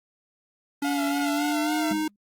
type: tone with pitch glide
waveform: square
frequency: 284.2 to 309.9 Hz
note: C#4 to D#4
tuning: +43 to -7 cents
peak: -25 dBFS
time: 0.82-2.08 s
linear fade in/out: 5 ms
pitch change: +150 cents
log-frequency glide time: 1.18-1.85 s
type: tone with vibrato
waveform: sawtooth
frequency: 699 Hz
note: F5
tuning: 1 cent sharp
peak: -25 dBFS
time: 0.84-1.93 s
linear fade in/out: 10 ms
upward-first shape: sine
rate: 3.6 Hz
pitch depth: 62 cents each way
type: tone with exponential decay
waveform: sine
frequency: 204 Hz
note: G#3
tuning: 31 cents flat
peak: -25 dBFS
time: 1.91-2.16 s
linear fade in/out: 2 ms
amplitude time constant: 54 ms
effects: Opus 32 kbps